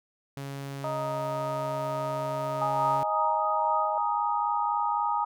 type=tone; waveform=sawtooth; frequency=138.59 Hz; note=C#3; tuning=in tune; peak=-31 dBFS; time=0.37-3.03 s; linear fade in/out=0 ms
type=harmonic tone; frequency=312.3 Hz; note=D#4; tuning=7 cents sharp; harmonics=2 / 3 / 4; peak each=-31 / -35 / -37 dBFS; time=0.84-3.98 s; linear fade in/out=2 ms
type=chord; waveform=sine; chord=Ab suspended second; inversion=none; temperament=just; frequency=830.6 / 934.4 / 1245.9 Hz; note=Ab5 / Bb5 / Eb6; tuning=0 / +4 / +2 cents; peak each=-29 / -28 / -30 dBFS; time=2.61-5.25 s; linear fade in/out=10 ms
effects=none